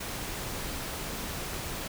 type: noise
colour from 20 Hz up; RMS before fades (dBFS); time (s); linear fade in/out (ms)
pink; -36; 0-1.88; 10
effects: none